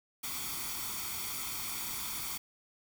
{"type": "noise with comb filter", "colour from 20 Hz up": "white", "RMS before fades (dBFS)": -38, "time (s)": [0.23, 2.38], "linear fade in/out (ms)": 10, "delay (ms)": 0.88, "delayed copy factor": 0.7, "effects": []}